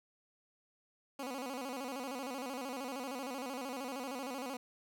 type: tone with vibrato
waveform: 15% pulse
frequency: 261.6 Hz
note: C4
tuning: in tune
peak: -33 dBFS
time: 1.19-4.57 s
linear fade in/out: 5 ms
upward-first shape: square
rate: 13 Hz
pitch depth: 100 cents each way
effects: none